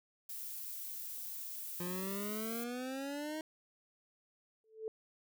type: noise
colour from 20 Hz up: violet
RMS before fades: -44 dBFS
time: 0.29-2.64 s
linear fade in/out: 5 ms
type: exponential sweep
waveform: 25% pulse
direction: up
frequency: 174.61 to 315.9 Hz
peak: -35 dBFS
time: 1.8-3.41 s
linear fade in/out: 2 ms
type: tone with exponential growth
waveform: sine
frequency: 440 Hz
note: A4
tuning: in tune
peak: -34 dBFS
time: 4.64-4.88 s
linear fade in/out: 1 ms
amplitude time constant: 51 ms
effects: none